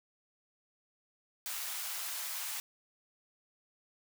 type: high-pass noise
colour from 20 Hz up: white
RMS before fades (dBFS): -39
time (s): 1.46-2.6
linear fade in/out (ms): 0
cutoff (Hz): 730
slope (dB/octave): 24
effects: none